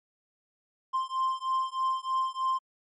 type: beating tone pair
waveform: triangle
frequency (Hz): 1046.5 / 1049.7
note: C6 / C6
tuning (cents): 0 / +5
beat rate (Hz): 3.2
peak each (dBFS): -28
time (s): 0.93-2.59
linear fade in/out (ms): 20
effects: MP3 48 kbps